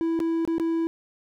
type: tone with dropouts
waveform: triangle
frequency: 329.6 Hz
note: E4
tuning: in tune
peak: -20 dBFS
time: 0.01-0.87 s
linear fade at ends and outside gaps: 0 ms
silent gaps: 0.192-0.202 / 0.451-0.476 / 0.582-0.598 s
effects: none